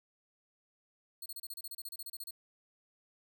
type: tone bursts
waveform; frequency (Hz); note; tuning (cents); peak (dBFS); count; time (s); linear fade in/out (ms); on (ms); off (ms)
5% pulse; 4321; C#8; -45; -34; 16; 1.22-2.309; 5; 39; 31
effects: none